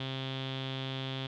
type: tone with low-pass filter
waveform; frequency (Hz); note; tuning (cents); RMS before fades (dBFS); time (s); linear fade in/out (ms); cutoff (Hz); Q
sawtooth; 132.9; C3; +27; -37; 0-1.27; 5; 3400; 7.8
effects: none